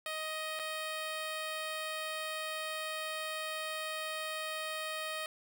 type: tone with dropouts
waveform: 10% pulse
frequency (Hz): 626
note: D#5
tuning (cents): +10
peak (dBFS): -28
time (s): 0.06-5.26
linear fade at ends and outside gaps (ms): 1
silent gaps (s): 0.592-0.596
effects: none